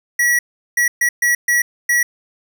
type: tone bursts at uneven times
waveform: square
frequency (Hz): 1929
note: B6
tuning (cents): -41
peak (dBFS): -13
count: 6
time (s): 0.19-0.39 / 0.77-0.88 / 1.01-1.09 / 1.22-1.35 / 1.48-1.62 / 1.89-2.03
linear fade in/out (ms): 5
effects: none